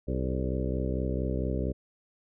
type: harmonic tone with a mistuned harmonic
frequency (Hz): 64.4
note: C2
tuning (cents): -27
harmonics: 1 / 2 / 3 / 4 / 5 / 6 / 7 / 8 / 9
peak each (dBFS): -31 / -34 / -36 / -37 / -38 / -39 / -39 / -40 / -41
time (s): 0.07-1.73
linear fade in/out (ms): 20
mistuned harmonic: 7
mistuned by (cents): -54
effects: none